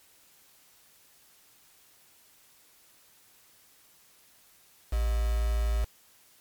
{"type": "tone with quantisation", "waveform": "sine", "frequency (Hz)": 56.2, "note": "A1", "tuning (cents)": 37, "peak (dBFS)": -24, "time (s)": [4.92, 5.85], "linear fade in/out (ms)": 10, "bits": 6, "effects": ["white hiss -60 dBFS RMS until 6.4 s", "MP3 96 kbps"]}